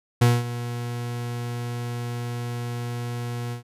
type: tone with ADSR envelope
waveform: 40% pulse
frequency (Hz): 120.1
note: B2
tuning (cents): -48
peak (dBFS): -12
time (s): 0.21-3.63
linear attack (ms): 10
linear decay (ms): 210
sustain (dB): -15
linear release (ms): 110
effects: resampled to 32000 Hz